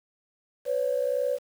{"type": "tone pair together", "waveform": "sine", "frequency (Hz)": [503.4, 565], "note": ["B4", "C#5"], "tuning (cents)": [33, 33], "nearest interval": "major second", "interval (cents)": 200, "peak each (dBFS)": -26, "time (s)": [0.65, 1.39], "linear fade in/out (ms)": 50, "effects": ["tanh soft clip ceiling -16 dBFS", "8-bit"]}